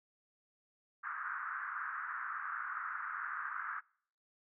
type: band-pass noise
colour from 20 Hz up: pink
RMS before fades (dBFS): -41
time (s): 1.03-3.81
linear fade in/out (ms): 20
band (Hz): 1200 to 1600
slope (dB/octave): 48
effects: noise-tail reverb RT60 0.6 s tail -26 dB re dry